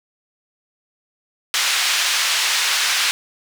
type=band-pass noise; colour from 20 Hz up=white; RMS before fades=-19 dBFS; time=1.54-3.11 s; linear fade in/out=0 ms; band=1300 to 4900 Hz; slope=12 dB/octave; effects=none